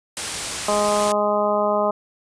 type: noise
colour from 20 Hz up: white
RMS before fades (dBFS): -26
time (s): 0.17-1.12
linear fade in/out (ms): 0
type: harmonic tone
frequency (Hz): 207.7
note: G#3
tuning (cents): 0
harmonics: 1 / 2 / 3 / 4 / 5 / 6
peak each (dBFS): -28 / -26 / -20 / -26 / -25 / -27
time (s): 0.68-1.91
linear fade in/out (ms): 5
effects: resampled to 22050 Hz